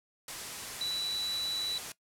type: tone in noise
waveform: sine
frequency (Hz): 3951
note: B7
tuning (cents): 0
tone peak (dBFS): -31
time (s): 0.81-1.78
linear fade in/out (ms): 2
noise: white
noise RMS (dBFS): -40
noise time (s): 0.28-1.92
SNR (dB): +6
effects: noise-tail reverb RT60 0.1 s tail -18 dB re dry + low-pass 11000 Hz 12 dB/octave

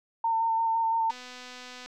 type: tone with vibrato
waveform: sine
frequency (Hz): 906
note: A#5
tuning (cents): -50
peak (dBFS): -23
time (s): 0.24-1.11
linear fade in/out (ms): 5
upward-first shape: square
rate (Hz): 5.9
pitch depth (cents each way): 14
type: click train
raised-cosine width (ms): 0.2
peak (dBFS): -27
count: 191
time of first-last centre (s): 1.1-1.86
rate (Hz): 250
effects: none

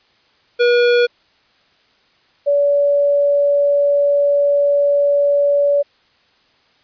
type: tone pair in turn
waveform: square / sine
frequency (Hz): 482.2 / 571.8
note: B4 / D5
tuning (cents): -41 / -46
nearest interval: minor third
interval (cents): 295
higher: second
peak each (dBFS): -11 / -11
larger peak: neither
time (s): 0.59-1.07 / 2.46-5.83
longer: second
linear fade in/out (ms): 20
effects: white hiss -56 dBFS RMS until 6.83 s + resampled to 11025 Hz

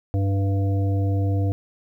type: harmonic tone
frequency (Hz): 98.3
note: G2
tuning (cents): +5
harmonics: 1 / 3 / 5 / 7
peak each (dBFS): -19 / -29 / -33 / -36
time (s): 0.14-1.52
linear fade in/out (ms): 0
effects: 10-bit

